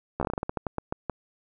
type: slowing click train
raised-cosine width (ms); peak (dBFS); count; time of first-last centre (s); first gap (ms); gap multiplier
1; -14; 15; 0.2-1.097; 13; 1.22
effects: none